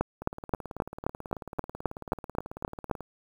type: two click trains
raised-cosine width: 1 ms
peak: -24 / -11 dBFS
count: 52 / 12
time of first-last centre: 0.22-3.007 / 0.01-2.912 s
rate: 18.3 / 3.79 Hz
effects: 8-bit